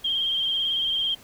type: tone with vibrato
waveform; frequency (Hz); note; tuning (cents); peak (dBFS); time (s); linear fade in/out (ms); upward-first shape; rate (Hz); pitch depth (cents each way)
sine; 3187; G7; +28; -22; 0.04-1.15; 10; square; 18; 27
effects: pink hiss -50 dBFS RMS until 1.23 s